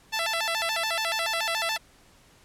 10% pulse tone with vibrato, 767 Hz, G5, 38 cents flat, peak -17 dBFS, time 0.12-1.78 s, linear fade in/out 20 ms, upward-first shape square, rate 7 Hz, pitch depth 240 cents each way, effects pink hiss -57 dBFS RMS until 2.44 s + low-pass 11000 Hz 12 dB/octave

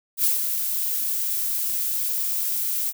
violet noise with ADSR envelope, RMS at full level -19 dBFS, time 0.17-2.93 s, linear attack 73 ms, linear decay 140 ms, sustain -6 dB, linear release 41 ms, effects none

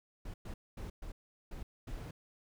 brown noise bursts at uneven times, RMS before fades -43 dBFS, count 6, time 0.25-0.34 / 0.45-0.54 / 0.77-0.9 / 1.02-1.12 / 1.51-1.63 / 1.87-2.11 s, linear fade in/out 5 ms, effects none

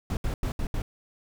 brown noise bursts at uneven times, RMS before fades -28 dBFS, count 5, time 0.1-0.17 / 0.24-0.34 / 0.43-0.52 / 0.59-0.67 / 0.74-0.82 s, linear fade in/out 2 ms, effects none

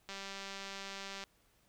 click train, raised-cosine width 0.2 ms, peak -27 dBFS, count 226, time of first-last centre 0.09-1.238 s, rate 196 Hz, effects pink hiss -71 dBFS RMS until 1.68 s

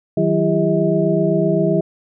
sine tone cluster, 158.4 / 186.2 / 334.6 / 402.7 / 638 Hz, D#3 / F#3 / E4 / G4 / D#5, +31 / +11 / +26 / +47 / +43 cents, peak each -20 dBFS, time 0.17-1.81 s, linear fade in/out 5 ms, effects none

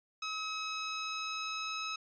15% pulse tone with pitch glide, 1279 to 1287.2 Hz, D#6 to E6, +47 to -42 cents, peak -29 dBFS, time 0.22-1.96 s, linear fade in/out 5 ms, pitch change +11 cents, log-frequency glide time 0.46-1.84 s, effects resampled to 16000 Hz

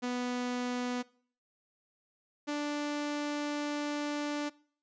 sawtooth tone pair in turn, 246.9 / 293.4 Hz, B3 / D4, 0 / -2 cents, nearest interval minor third, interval 298 cents, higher second, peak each -28 dBFS, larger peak neither, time 0.02-1.03 / 2.47-4.5 s, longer second, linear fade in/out 20 ms, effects noise-tail reverb RT60 0.5 s tail -22 dB re dry + resampled to 16000 Hz

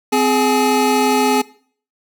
square tone cluster, 258.7 / 418.9 / 848 Hz, C4 / G#4 / G#5, -19 / +15 / +36 cents, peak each -18 dBFS, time 0.12-1.42 s, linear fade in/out 10 ms, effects noise-tail reverb RT60 0.5 s tail -20 dB re dry

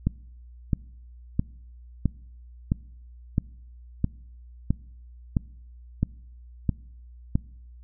click train, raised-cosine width 5 ms, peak -9 dBFS, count 12, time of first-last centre 0.07-7.355 s, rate 1.51 Hz, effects noise-tail reverb RT60 0.8 s tail -25 dB re dry + added 60 Hz sine -44 dBFS peak until 7.83 s

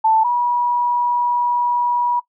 sine tone pair in turn, 884 / 967.6 Hz, A5 / B5, +8 / -36 cents, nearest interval major second, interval 156 cents, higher second, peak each -11 / -15 dBFS, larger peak first, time 0.04-0.24 / 0.24-2.2 s, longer second, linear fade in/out 10 ms, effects noise-tail reverb RT60 0.1 s tail -20 dB re dry

